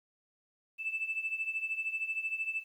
sine tone with tremolo, 2637 Hz, E7, in tune, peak -28 dBFS, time 0.78-2.64 s, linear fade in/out 50 ms, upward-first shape triangle, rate 13 Hz, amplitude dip 85%, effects tanh soft clip ceiling -25 dBFS + 11-bit

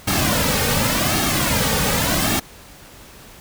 pink noise with flanger, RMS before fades -19 dBFS, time 0.07-2.4 s, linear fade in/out 10 ms, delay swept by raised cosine 2 to 3 ms, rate 0.88 Hz, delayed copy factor -0.7, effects pink hiss -43 dBFS RMS until 3.4 s

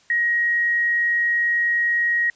sine tone, 1889 Hz, A#6, 22 cents sharp, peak -17 dBFS, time 0.1-2.3 s, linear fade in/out 2 ms, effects white hiss -56 dBFS RMS until 2.35 s + resampled to 16000 Hz

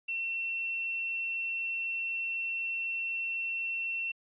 sine tone with quantisation, 2706 Hz, E7, 45 cents sharp, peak -31 dBFS, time 0.08-4.12 s, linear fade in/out 10 ms, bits 10, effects resampled to 8000 Hz

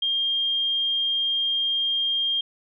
sine tone, 3211 Hz, G7, 41 cents sharp, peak -21 dBFS, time 0.02-2.41 s, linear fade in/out 5 ms, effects none

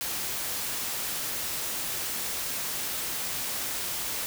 white noise, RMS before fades -32 dBFS, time 0.01-4.26 s, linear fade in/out 0 ms, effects none

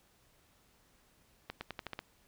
accelerating click train, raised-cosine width 0.3 ms, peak -23 dBFS, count 7, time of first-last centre 1.5-1.991 s, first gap 110 ms, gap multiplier 0.88, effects pink hiss -68 dBFS RMS until 2.27 s

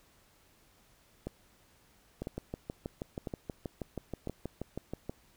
two click trains, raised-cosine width 2 ms, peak -23 / -23 dBFS, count 19 / 4, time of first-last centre 2.22-5.095 / 1.27-4.273 s, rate 6.26 / 0.999 Hz, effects pink hiss -65 dBFS RMS until 5.36 s

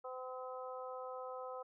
harmonic tone, 256 Hz, C4, 38 cents flat, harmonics 2 / 3 / 4 / 5, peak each -45 / -50 / -51 / -50 dBFS, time 0.04-1.63 s, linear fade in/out 10 ms, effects none

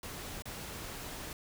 pink noise with dropouts, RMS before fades -43 dBFS, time 0.03-1.33 s, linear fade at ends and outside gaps 2 ms, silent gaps 0.422-0.455 s, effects none

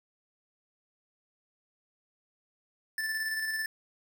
square tone with tremolo, 1760 Hz, A6, in tune, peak -30 dBFS, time 2.98-3.66 s, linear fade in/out 2 ms, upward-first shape square, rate 18 Hz, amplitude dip 30%, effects 10-bit

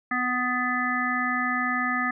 harmonic tone with a mistuned harmonic, 249 Hz, B3, 14 cents sharp, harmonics 1 / 3 / 5 / 7 / 8, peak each -30 / -33 / -28 / -28 / -31 dBFS, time 0.11-2.11 s, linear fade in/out 5 ms, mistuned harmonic 8, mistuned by +15 cents, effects none

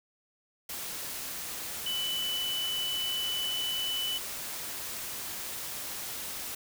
sine tone in noise, 2988 Hz, F#7, 16 cents sharp, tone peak -30 dBFS, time 1.86-4.18 s, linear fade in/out 5 ms, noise white, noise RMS -38 dBFS, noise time 0.69-6.55 s, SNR +5 dB, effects none

